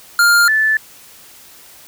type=tone pair in turn; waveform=square / sine; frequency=1404 / 1749.1 Hz; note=F6 / A6; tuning=+9 / -11 cents; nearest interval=major third; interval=380 cents; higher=second; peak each=-9 / -11 dBFS; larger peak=first; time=0.19-0.48 / 0.48-0.77 s; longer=neither; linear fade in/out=2 ms; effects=white hiss -42 dBFS RMS until 1.87 s